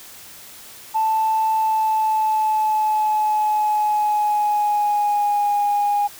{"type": "tone with pitch glide", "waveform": "sine", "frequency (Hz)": [880, 821.1], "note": ["A5", "G#5"], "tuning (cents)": [0, -20], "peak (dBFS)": -15, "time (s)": [0.94, 6.08], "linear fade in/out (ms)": 20, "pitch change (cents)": -120, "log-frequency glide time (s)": [1.5, 5.54], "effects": ["tanh soft clip ceiling -12 dBFS", "white hiss -41 dBFS RMS until 6.19 s"]}